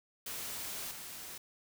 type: noise with level steps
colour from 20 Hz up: white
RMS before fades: -41 / -46 dBFS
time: 0.26-1.38 s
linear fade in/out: 5 ms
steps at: 0.91 s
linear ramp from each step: 2 ms
effects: none